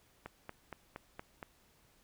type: click train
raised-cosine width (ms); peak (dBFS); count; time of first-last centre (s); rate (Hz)
0.5; -28; 6; 0.26-1.428; 4.28
effects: pink hiss -68 dBFS RMS until 2.03 s